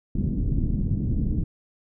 pink low-pass noise, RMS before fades -24 dBFS, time 0.15-1.44 s, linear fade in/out 5 ms, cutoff 260 Hz, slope 24 dB/octave, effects none

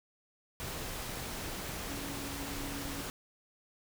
sine tone in noise, 280.6 Hz, C#4, 21 cents sharp, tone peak -43 dBFS, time 1.89-3.01 s, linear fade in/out 0 ms, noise pink, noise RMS -40 dBFS, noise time 0.6-3.1 s, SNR -6 dB, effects none

